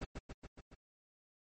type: noise with echo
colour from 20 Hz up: brown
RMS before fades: -39 dBFS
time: 0.01-0.05 s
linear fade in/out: 10 ms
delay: 140 ms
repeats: 5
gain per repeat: -3 dB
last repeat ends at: 0.75 s
effects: MP3 32 kbps